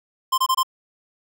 square tone bursts, 1046.5 Hz, C6, in tune, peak -17 dBFS, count 4, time 0.32-0.632 s, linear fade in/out 10 ms, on 60 ms, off 24 ms, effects none

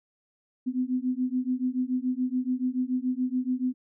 sine beating tone pair, 250.3 / 257.3 Hz, B3 / C4, +23 / -29 cents, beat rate 7 Hz, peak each -28 dBFS, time 0.66-3.74 s, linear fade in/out 20 ms, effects none

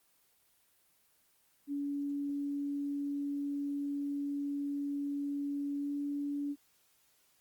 sine tone with pitch glide, 284.4 to 286.5 Hz, C#4 to D4, +45 to -43 cents, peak -33 dBFS, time 1.67-6.56 s, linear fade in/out 50 ms, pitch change +12 cents, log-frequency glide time 5.77-5.92 s, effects white hiss -70 dBFS RMS until 7.4 s + Opus 24 kbps

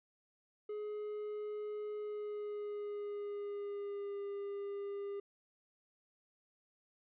triangle tone with pitch glide, 420.4 to 402.1 Hz, G#4 to G4, +21 to +44 cents, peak -37 dBFS, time 0.69-5.2 s, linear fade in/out 5 ms, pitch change -77 cents, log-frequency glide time 1.98-4.21 s, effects resampled to 8000 Hz

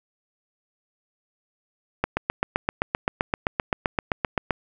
click train, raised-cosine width 0.5 ms, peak -6 dBFS, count 20, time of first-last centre 2.04-4.508 s, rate 7.7 Hz, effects none

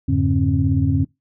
sine tone cluster, 86.3 / 103.5 / 142.5 / 269.3 Hz, F2 / G#2 / C#3 / C#4, -20 / -5 / +48 / -50 cents, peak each -20 dBFS, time 0.08-1.05 s, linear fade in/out 10 ms, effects noise-tail reverb RT60 0.2 s tail -24 dB re dry + tanh soft clip ceiling -4 dBFS

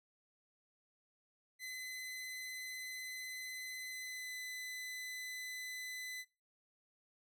sawtooth tone with pitch glide, 2027 to 2010 Hz, B6 to B6, +45 to +30 cents, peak -40 dBFS, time 1.59-6.25 s, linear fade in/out 50 ms, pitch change -15 cents, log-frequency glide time 3.92-4.36 s, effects noise-tail reverb RT60 0.3 s tail -21 dB re dry

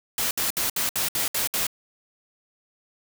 white noise bursts, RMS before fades -25 dBFS, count 8, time 0.18-1.668 s, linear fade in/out 2 ms, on 130 ms, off 64 ms, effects none

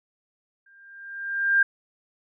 sine tone with exponential growth, 1596 Hz, G6, 31 cents sharp, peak -14 dBFS, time 0.66-1.63 s, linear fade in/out 5 ms, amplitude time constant 210 ms, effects none

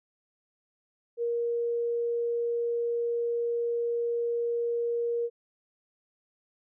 sine tone, 471 Hz, A#4, 18 cents sharp, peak -26 dBFS, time 1.17-5.3 s, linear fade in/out 50 ms, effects none

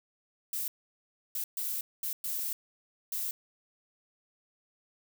violet noise bursts at uneven times, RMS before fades -34 dBFS, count 6, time 0.53-0.68 / 1.35-1.44 / 1.57-1.81 / 2.03-2.13 / 2.24-2.53 / 3.12-3.31 s, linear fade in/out 2 ms, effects none

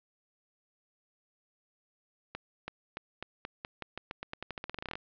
accelerating click train, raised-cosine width 0.3 ms, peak -21 dBFS, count 24, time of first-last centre 2.35-4.955 s, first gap 330 ms, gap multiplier 0.88, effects low-pass 4000 Hz 12 dB/octave

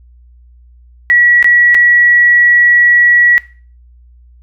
sine tone with dropouts, 1930 Hz, B6, 40 cents flat, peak -5 dBFS, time 1.1-3.38 s, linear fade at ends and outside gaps 0 ms, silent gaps 1.427-1.444 / 1.745-1.75 s, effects noise-tail reverb RT60 0.4 s tail -18 dB re dry + added 60 Hz sine -39 dBFS peak until 4.42 s

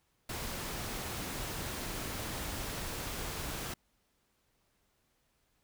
pink noise, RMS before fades -39 dBFS, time 0.29-3.74 s, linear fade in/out 5 ms, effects pink hiss -75 dBFS RMS until 5.63 s

